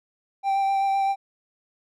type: tone with vibrato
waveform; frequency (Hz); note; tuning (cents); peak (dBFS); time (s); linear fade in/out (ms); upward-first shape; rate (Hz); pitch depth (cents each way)
triangle; 784; G5; 0; -18; 0.43-1.16; 50; sine; 7.8; 13
effects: none